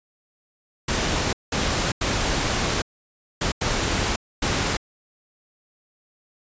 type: noise bursts at uneven times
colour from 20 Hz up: pink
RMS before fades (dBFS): -23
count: 6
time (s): 0.88-1.33 / 1.52-1.92 / 2.01-2.82 / 3.41-3.52 / 3.61-4.16 / 4.42-4.77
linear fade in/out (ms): 5
effects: resampled to 16000 Hz